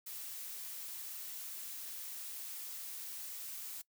blue noise, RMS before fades -45 dBFS, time 0.06-3.82 s, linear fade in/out 10 ms, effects noise-tail reverb RT60 0.1 s tail -21 dB re dry

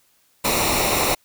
pink noise with comb filter, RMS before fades -20 dBFS, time 0.44-1.15 s, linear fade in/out 10 ms, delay 0.62 ms, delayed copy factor -0.65, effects white hiss -61 dBFS RMS until 1.24 s

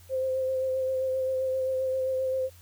sine tone with vibrato, 522 Hz, C5, 4 cents flat, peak -25 dBFS, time 0.09-2.5 s, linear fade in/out 50 ms, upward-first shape sine, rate 7.6 Hz, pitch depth 19 cents each way, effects added 87 Hz sine -51 dBFS peak until 2.61 s + white hiss -57 dBFS RMS until 2.61 s

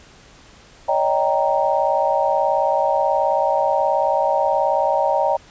sine chord, Eb dominant seventh, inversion third, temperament equal with one note detuned, 563.7 / 622.3 / 784 / 932.3 Hz, Db5 / Eb5 / G5 / Bb5, +29 / 0 / 0 / 0 cents, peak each -21 dBFS, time 0.88-5.37 s, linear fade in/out 10 ms, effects pink hiss -47 dBFS RMS until 5.5 s + resampled to 16000 Hz

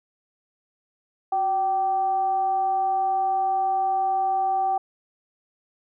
sine tone with frequency modulation, 771 Hz, G5, 29 cents flat, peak -20 dBFS, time 1.32-4.78 s, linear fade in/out 5 ms, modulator 403 Hz, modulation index 0.27, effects none

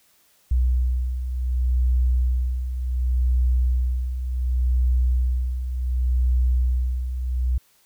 sine beating tone pair, 61.74 / 62.42 Hz, B1 / B1, 0 / +19 cents, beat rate 0.68 Hz, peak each -26 / -19 dBFS, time 0.51-7.58 s, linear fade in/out 5 ms, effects white hiss -60 dBFS RMS until 7.85 s

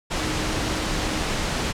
sine tone in noise, 311.1 Hz, D#4, in tune, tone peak -32 dBFS, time 0.16-1.24 s, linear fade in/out 20 ms, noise pink, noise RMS -25 dBFS, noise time 0.1-1.73 s, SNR -10 dB, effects low-pass 7000 Hz 12 dB/octave

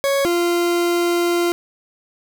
40% pulse tone pair in turn, 554.4 / 346.4 Hz, C#5 / F4, 0 / -14 cents, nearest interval minor sixth, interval 814 cents, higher first, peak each -15 dBFS, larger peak neither, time 0.04-0.25 / 0.25-1.52 s, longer second, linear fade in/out 0 ms, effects none

